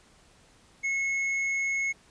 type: tone with tanh clipping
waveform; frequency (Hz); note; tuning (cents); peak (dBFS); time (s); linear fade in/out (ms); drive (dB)
sine; 2181; C#7; -29; -27; 0.83-1.93; 20; 6
effects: pink hiss -59 dBFS RMS until 2.1 s + resampled to 22050 Hz